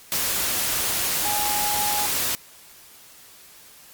sine tone in noise, 830.6 Hz, G#5, in tune, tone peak -26 dBFS, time 1.25-2.06 s, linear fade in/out 0 ms, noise white, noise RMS -24 dBFS, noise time 0.12-2.35 s, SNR -5 dB, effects white hiss -48 dBFS RMS until 3.93 s + Opus 48 kbps

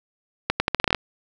accelerating click train, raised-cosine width 0.3 ms, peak -3 dBFS, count 10, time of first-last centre 0.5-0.947 s, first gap 100 ms, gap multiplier 0.81, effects none

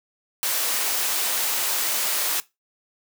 white high-pass noise, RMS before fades -24 dBFS, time 0.43-2.4 s, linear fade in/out 0 ms, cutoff 420 Hz, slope 12 dB/octave, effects noise-tail reverb RT60 0.2 s tail -19 dB re dry

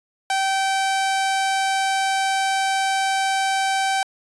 sawtooth tone, 774 Hz, G5, 22 cents flat, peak -15 dBFS, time 0.3-4.03 s, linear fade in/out 2 ms, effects resampled to 24000 Hz

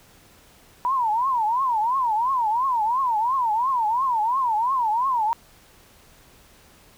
sine tone with vibrato, 958 Hz, A#5, 47 cents sharp, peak -19 dBFS, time 0.85-5.33 s, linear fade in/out 0 ms, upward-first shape triangle, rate 2.9 Hz, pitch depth 250 cents each way, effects pink hiss -53 dBFS RMS until 6.97 s

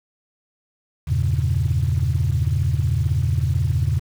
sine chord, E diminished seventh, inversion none, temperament equal, 82.41 / 98 / 116.54 / 138.59 Hz, E2 / G2 / Bb2 / Db3, 0 / 0 / 0 / 0 cents, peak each -21 / -23 / -22 / -22 dBFS, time 1.07-4 s, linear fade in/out 20 ms, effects tanh soft clip ceiling -10 dBFS + 7-bit

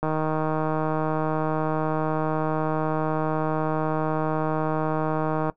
click train, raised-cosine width 1 ms, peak -12 dBFS, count 854, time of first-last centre 0.03-5.498 s, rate 156 Hz, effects noise-tail reverb RT60 0.1 s tail -18 dB re dry

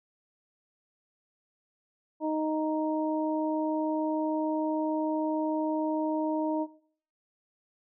harmonic tone, 311.1 Hz, D#4, in tune, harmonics 1 / 2 / 3, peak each -29 / -32 / -34 dBFS, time 2.2-6.67 s, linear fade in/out 50 ms, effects noise-tail reverb RT60 0.6 s tail -20 dB re dry

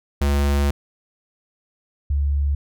square / sine tone pair in turn, 70.9 / 71.16 Hz, C#2 / C#2, +40 / +46 cents, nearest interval unison, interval 6 cents, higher second, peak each -17 dBFS, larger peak neither, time 0.21-0.71 / 2.1-2.55 s, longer first, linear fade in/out 5 ms, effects none

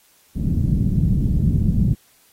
white low-pass noise, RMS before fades -18 dBFS, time 0.35-1.95 s, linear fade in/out 20 ms, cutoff 190 Hz, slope 24 dB/octave, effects white hiss -56 dBFS RMS until 2.32 s + AAC 48 kbps

